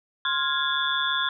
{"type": "tone cluster", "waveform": "sine", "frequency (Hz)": [1052, 1403, 1658, 3385, 3531], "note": ["C6", "F6", "G#6", "G#7", "A7"], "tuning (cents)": [9, 8, -3, 32, 5], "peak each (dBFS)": -29, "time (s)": [0.25, 1.29], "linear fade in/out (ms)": 2, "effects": []}